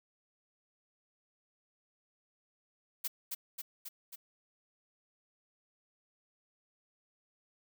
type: noise with echo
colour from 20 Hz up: blue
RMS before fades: -35 dBFS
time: 3.04-3.08 s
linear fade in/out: 10 ms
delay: 270 ms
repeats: 4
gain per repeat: -3 dB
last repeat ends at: 4.16 s
effects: none